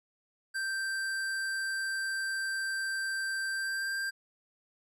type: tone with pitch glide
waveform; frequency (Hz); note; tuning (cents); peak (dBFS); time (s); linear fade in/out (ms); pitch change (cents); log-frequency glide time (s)
square; 1568 to 1583.5; G6 to G6; 0 to +17; -32; 0.54-4.11; 20; +17; 3.49-3.96
effects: low-pass 12000 Hz 12 dB/octave